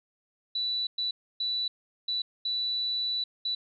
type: tone bursts at uneven times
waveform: sine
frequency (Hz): 3960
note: B7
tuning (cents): +4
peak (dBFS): -27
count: 6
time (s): 0.55-0.87 / 0.98-1.11 / 1.4-1.68 / 2.08-2.22 / 2.45-3.24 / 3.45-3.55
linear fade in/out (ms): 5
effects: none